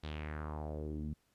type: tone with low-pass filter sweep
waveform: sawtooth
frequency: 76.2 Hz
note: D#2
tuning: 36 cents flat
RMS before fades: -41 dBFS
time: 0.03-1.14 s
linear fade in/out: 10 ms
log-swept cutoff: 4000 to 190 Hz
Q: 3.1
effects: pink hiss -75 dBFS RMS until 1.34 s + resampled to 32000 Hz